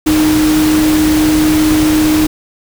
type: tone in noise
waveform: sine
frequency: 308.6 Hz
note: D#4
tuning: 14 cents flat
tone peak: -8 dBFS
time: 0.06-2.27 s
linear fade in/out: 10 ms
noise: pink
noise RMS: -18 dBFS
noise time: 0.06-2.27 s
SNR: +7 dB
effects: none